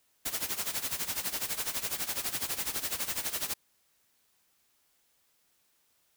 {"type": "noise with tremolo", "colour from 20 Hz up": "white", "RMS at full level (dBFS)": -31, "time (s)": [0.25, 3.54], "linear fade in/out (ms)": 10, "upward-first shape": "sine", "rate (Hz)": 12, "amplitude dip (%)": 80, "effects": ["white hiss -71 dBFS RMS until 6.16 s"]}